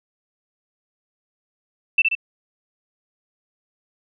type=tone with echo; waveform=sine; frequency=2665 Hz; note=E7; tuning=18 cents sharp; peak=-11 dBFS; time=1.98-2.02 s; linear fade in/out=5 ms; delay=66 ms; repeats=2; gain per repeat=-4 dB; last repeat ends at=2.152 s; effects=none